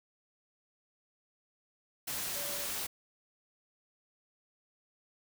sine tone in noise, 574 Hz, D5, 40 cents flat, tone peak -45 dBFS, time 2.35-2.66 s, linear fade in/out 10 ms, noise white, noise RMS -37 dBFS, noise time 2.07-2.87 s, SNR -11 dB, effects none

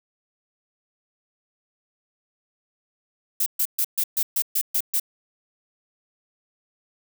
violet noise bursts, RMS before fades -22 dBFS, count 9, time 3.4-4.998 s, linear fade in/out 5 ms, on 62 ms, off 130 ms, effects none

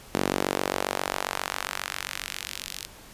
sawtooth tone with high-pass filter sweep, 47.42 Hz, F#1, 43 cents sharp, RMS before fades -31 dBFS, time 0.14-2.87 s, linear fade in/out 10 ms, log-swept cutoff 260 to 4000 Hz, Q 1, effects pink hiss -48 dBFS RMS until 3.13 s + resampled to 32000 Hz

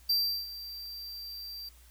square tone with ADSR envelope, 4699 Hz, D8, in tune, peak -24 dBFS, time 0.09-1.69 s, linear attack 9 ms, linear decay 360 ms, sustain -16 dB, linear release 4 ms, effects added 60 Hz sine -55 dBFS peak until 1.9 s + white hiss -61 dBFS RMS until 1.9 s

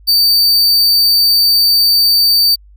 45% pulse tone, 4604 Hz, D8, 35 cents flat, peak -7 dBFS, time 0.07-2.56 s, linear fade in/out 20 ms, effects added 50 Hz sine -39 dBFS peak until 2.76 s

